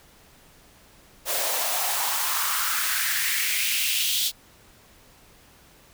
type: noise with high-pass filter sweep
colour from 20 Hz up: white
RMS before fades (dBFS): -25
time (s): 1.25-4.32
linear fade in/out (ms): 50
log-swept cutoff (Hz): 530 to 3600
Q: 3.3
effects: pink hiss -54 dBFS RMS until 5.93 s